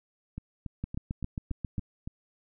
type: two click trains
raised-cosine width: 5 ms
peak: -20 / -24 dBFS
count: 8 / 7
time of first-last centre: 0.84-1.782 / 0.38-2.075 s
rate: 7.43 / 3.54 Hz
effects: none